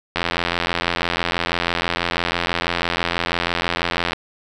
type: click train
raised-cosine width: 0.3 ms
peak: -3 dBFS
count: 343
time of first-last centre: 0.16-4.132 s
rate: 86.1 Hz
effects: none